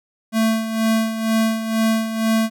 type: tone with tremolo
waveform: square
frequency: 222.7 Hz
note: A3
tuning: 21 cents sharp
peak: -15 dBFS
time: 0.32-2.5 s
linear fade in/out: 50 ms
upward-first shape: sine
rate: 2.1 Hz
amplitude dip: 65%
effects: none